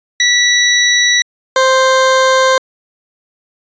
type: tone pair in turn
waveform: 20% pulse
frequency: 1950 / 523.4 Hz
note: B6 / C5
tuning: -23 / 0 cents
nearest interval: octave + major seventh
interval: 2277 cents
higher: first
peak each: -3 dBFS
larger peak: neither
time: 0.2-1.22 / 1.56-2.58 s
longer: neither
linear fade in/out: 2 ms
effects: resampled to 16000 Hz